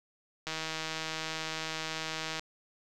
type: click train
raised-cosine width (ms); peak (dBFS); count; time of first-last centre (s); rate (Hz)
0.2; -18; 307; 0.47-2.395; 159
effects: none